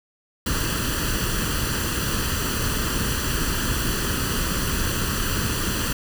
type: noise with comb filter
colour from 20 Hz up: pink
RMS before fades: -24 dBFS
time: 0.46-5.93 s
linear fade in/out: 5 ms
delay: 0.67 ms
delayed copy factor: +0.7
effects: none